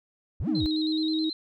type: linear two-way sweep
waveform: triangle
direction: up then down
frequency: 44.42 to 277.2 to 44.42 Hz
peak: -25 dBFS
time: 0.4-0.66 s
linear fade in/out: 0 ms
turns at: 0.49 s
type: tone with pitch glide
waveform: sine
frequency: 311.1 to 315.6 Hz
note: D#4 to D#4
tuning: 0 to +25 cents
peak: -24 dBFS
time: 0.47-1.3 s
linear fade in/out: 10 ms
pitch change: +25 cents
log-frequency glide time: 0.66-1.16 s
type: tone with vibrato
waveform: sine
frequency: 3951 Hz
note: B7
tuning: in tune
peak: -31 dBFS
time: 0.55-1.33 s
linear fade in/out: 2 ms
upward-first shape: square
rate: 9.4 Hz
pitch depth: 66 cents each way
effects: tanh soft clip ceiling -13 dBFS